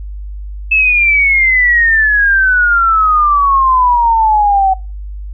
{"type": "exponential sweep", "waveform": "sine", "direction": "down", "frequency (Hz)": [2628, 755], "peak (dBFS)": -7, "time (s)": [0.71, 4.74], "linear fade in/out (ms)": 10, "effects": ["noise-tail reverb RT60 0.3 s tail -23 dB re dry", "added 50 Hz sine -22 dBFS peak until 5.33 s"]}